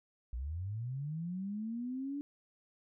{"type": "linear sweep", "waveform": "sine", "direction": "up", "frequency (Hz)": [55.6, 290.2], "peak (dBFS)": -36, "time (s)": [0.33, 2.21], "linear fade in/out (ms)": 0, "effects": []}